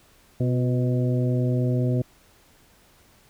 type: harmonic tone with a mistuned harmonic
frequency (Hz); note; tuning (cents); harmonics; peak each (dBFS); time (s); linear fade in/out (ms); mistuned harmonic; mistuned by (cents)
125.3; B2; +25; 1 / 2 / 3 / 4 / 5; -21 / -27 / -31 / -33 / -35; 0.4-2.02; 5; 3; -47
effects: pink hiss -57 dBFS RMS until 3.29 s

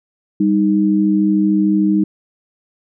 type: tone pair together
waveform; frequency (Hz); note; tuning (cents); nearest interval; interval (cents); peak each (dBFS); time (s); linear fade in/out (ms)
sine; 197.74 / 311.1; G3 / D#4; +15 / 0; minor sixth; 785; -14; 0.4-2.04; 5
effects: none

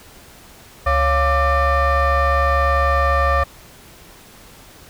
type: tone with frequency modulation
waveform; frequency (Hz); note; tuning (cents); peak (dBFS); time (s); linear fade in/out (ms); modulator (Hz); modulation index
sine; 554.4; C#5; 0; -11; 0.86-3.44; 10; 625; 1.7
effects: tanh soft clip ceiling -12 dBFS + pink hiss -44 dBFS RMS until 4.89 s

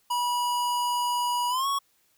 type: tone with pitch glide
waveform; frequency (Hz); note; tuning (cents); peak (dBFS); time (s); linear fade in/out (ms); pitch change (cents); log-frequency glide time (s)
square; 972 to 1110.1; B5 to C#6; -28 to +2; -25; 0.1-1.79; 10; +230; 1.49-1.67
effects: white hiss -67 dBFS RMS until 2.17 s

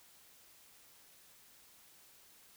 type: silence
effects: white hiss -62 dBFS RMS until 2.56 s

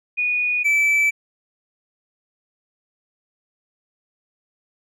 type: tone pair in turn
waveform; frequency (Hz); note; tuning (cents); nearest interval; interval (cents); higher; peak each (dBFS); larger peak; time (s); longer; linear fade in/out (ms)
sine / triangle; 2463 / 2314; D#7 / D7; -18 / -26; minor second; 108; first; -18 / -13; second; 0.17-0.64 / 0.64-1.11; neither; 20
effects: none

